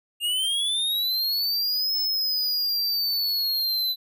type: linear two-way sweep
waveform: square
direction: up then down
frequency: 2800 to 5240 to 3990 Hz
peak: -23 dBFS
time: 0.2-3.96 s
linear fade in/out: 50 ms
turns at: 1.98 s
effects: none